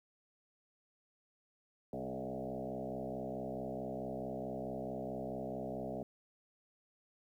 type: tone with frequency modulation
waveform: sine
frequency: 420.8 Hz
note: G#4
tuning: 23 cents sharp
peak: -38 dBFS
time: 1.93-6.03 s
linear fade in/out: 2 ms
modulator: 64.6 Hz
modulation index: 4.3
effects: 12-bit